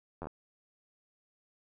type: slowing click train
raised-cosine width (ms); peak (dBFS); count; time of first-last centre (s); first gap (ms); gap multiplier
1; -26; 5; 0.22-0.27; 11; 1.09
effects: none